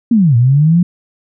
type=linear two-way sweep; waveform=sine; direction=down then up; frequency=244.6 to 114.2 to 179.9 Hz; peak=-6 dBFS; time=0.11-0.83 s; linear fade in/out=5 ms; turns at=0.36 s; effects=none